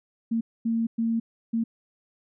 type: tone bursts at uneven times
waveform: sine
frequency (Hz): 228.2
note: A#3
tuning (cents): -37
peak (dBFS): -22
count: 4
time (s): 0.31-0.41 / 0.65-0.87 / 0.98-1.2 / 1.53-1.64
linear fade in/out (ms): 10
effects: none